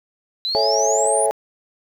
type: exponential sweep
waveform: sine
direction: up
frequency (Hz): 3935 to 10000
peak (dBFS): -20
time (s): 0.45-1.26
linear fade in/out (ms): 0
type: chord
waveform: sine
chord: A major seventh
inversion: none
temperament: equal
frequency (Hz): 440 / 554.4 / 659.3 / 830.6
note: A4 / C#5 / E5 / G#5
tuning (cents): 0 / 0 / 0 / 0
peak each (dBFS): -21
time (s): 0.55-1.31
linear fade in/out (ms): 0
effects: tanh soft clip ceiling -6 dBFS + 8-bit